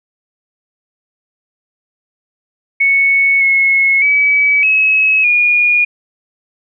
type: tone with pitch steps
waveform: sine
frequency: 2212 / 2180 / 2284 / 2568 / 2438 Hz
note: C#7 / C#7 / D7 / E7 / D#7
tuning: -4 / -29 / -49 / -46 / -36 cents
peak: -8 dBFS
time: 2.8-5.85 s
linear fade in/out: 10 ms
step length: 610 ms
effects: none